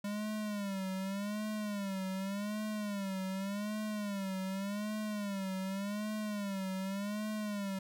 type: tone with vibrato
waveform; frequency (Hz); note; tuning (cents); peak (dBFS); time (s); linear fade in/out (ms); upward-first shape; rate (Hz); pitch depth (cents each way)
square; 201.3; G3; +46; -36; 0.04-7.79; 5; sine; 0.86; 110
effects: none